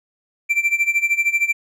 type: tone with tremolo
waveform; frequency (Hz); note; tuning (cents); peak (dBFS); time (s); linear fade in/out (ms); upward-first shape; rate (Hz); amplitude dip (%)
triangle; 2349; D7; 0; -11; 0.49-1.53; 20; sine; 13; 85
effects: none